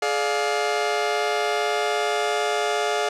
sawtooth chord, D diminished, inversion second, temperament just, 422.9 / 587.3 / 704.8 Hz, Ab4 / D5 / F5, +31 / 0 / +16 cents, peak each -21 / -24 / -21 dBFS, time 0.02-3.09 s, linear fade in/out 5 ms, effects low-pass 7000 Hz 12 dB/octave

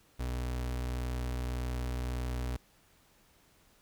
35% pulse tone, 61.74 Hz, B1, in tune, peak -31 dBFS, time 0.19-2.57 s, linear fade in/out 10 ms, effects pink hiss -65 dBFS RMS until 3.81 s

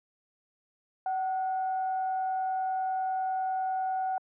sine tone with frequency modulation, 755 Hz, F#5, 35 cents sharp, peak -27 dBFS, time 1.06-4.18 s, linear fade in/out 2 ms, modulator 695 Hz, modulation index 0.24, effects high-pass 400 Hz 12 dB/octave

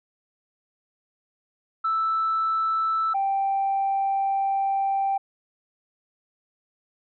sine tone pair in turn, 1318.5 / 784 Hz, E6 / G5, 0 / 0 cents, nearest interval major sixth, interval 900 cents, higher first, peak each -20 dBFS, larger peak neither, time 1.84-3.14 / 3.14-5.18 s, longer second, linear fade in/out 10 ms, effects tanh soft clip ceiling -17 dBFS

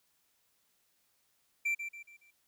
triangle tone with echo, 2349 Hz, D7, in tune, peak -27 dBFS, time 1.65-1.75 s, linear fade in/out 10 ms, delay 140 ms, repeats 4, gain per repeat -8 dB, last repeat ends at 2.31 s, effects white hiss -74 dBFS RMS until 2.47 s

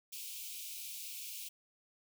white high-pass noise, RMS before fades -45 dBFS, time 0.12-1.49 s, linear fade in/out 10 ms, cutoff 2300 Hz, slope 96 dB/octave, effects none

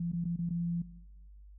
sine tone with dropouts, 171.2 Hz, F3, 34 cents flat, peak -31 dBFS, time 0-0.82 s, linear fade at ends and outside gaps 5 ms, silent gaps 0.118-0.132 / 0.242-0.253 / 0.362-0.388 / 0.492-0.505 s, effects noise-tail reverb RT60 1.0 s tail -17 dB re dry + added 50 Hz sine -50 dBFS peak until 1.58 s

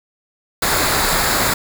pink noise with comb filter, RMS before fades -17 dBFS, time 0.62-1.54 s, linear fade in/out 5 ms, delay 0.34 ms, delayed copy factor -0.55, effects none

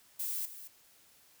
violet noise with echo, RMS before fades -36 dBFS, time 0.19-0.46 s, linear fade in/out 10 ms, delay 220 ms, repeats 1, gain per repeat -12 dB, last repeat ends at 0.68 s, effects white hiss -63 dBFS RMS until 1.4 s

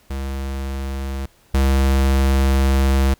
square tone pair in turn, 67.6 / 67.3 Hz, C#2 / C2, -43 / +49 cents, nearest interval unison, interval 8 cents, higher first, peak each -24 / -14 dBFS, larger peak second, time 0.1-1.26 / 1.54-3.14 s, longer second, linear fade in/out 5 ms, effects pink hiss -55 dBFS RMS until 3.19 s

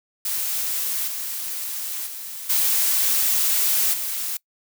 blue noise with level steps, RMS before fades -25 / -29 / -34 / -20 / -27 dBFS, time 0.25-4.37 s, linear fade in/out 5 ms, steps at 1.07 / 2.06 / 2.49 / 3.93 s, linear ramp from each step 10 ms, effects noise-tail reverb RT60 0.1 s tail -24 dB re dry

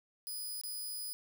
5% pulse tone with dropouts, 4978 Hz, D#8, in tune, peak -32 dBFS, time 0.27-1.13 s, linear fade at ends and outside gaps 0 ms, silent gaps 0.613-0.636 s, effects 11-bit

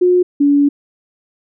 sine tone pair in turn, 360 / 285.7 Hz, F#4 / D4, -47 / -48 cents, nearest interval major third, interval 401 cents, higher first, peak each -8 dBFS, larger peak neither, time 0.01-0.23 / 0.4-0.69 s, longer second, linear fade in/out 10 ms, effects none

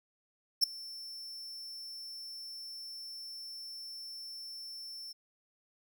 45% pulse tone with ADSR envelope, 5380 Hz, E8, 34 cents sharp, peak -20 dBFS, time 0.61-5.13 s, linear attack 26 ms, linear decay 5 ms, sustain -23 dB, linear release 14 ms, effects none

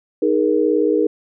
sine chord, D# suspended fourth, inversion none, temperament equal with one note detuned, 311.1 / 415.3 / 473.5 Hz, D#4 / G#4 / A#4, 0 / 0 / +27 cents, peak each -18 dBFS, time 0.22-1.07 s, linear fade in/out 5 ms, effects none

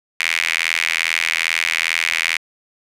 sawtooth tone with high-pass filter, 82.41 Hz, E2, in tune, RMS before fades -20 dBFS, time 0.2-2.37 s, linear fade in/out 0 ms, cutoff 2200 Hz, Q 4.2, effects low-pass 11000 Hz 12 dB/octave

